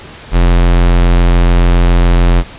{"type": "tone", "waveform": "square", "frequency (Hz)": 43.56, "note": "F1", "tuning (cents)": -4, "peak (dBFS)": -6, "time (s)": [0.31, 2.44], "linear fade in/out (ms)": 50, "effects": ["pink hiss -32 dBFS RMS until 2.58 s", "resampled to 8000 Hz"]}